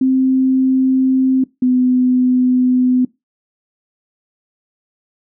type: tone pair in turn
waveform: sine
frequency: 261.6 / 252.4 Hz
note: C4 / B3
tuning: 0 / +38 cents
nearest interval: minor second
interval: 62 cents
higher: first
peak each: -10 dBFS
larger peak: neither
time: 0.01-1.44 / 1.62-3.05 s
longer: neither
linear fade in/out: 5 ms
effects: noise-tail reverb RT60 0.2 s tail -21 dB re dry